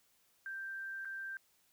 sine tone with dropouts, 1573 Hz, G6, 6 cents sharp, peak -40 dBFS, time 0.46-1.37 s, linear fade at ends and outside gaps 1 ms, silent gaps 1.049-1.054 s, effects white hiss -72 dBFS RMS until 1.72 s

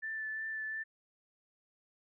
sine tone with vibrato, 1760 Hz, A6, in tune, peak -36 dBFS, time 0.02-0.84 s, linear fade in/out 20 ms, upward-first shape triangle, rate 2.8 Hz, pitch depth 17 cents each way, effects none

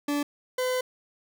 40% pulse tone pair in turn, 289.5 / 507.4 Hz, D4 / B4, -25 / +47 cents, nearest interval minor seventh, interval 972 cents, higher second, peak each -24 dBFS, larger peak neither, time 0.08-0.23 / 0.58-0.81 s, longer second, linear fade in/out 5 ms, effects none

